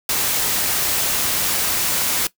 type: noise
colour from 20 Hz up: white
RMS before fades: -20 dBFS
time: 0.09-2.27 s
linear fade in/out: 2 ms
effects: noise-tail reverb RT60 0.1 s tail -18 dB re dry